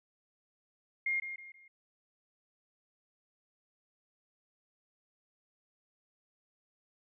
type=tone with echo; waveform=sine; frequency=2128 Hz; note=C7; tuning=29 cents sharp; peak=-29 dBFS; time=1.06-1.2 s; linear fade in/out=5 ms; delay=160 ms; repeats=3; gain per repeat=-9 dB; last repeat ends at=1.68 s; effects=none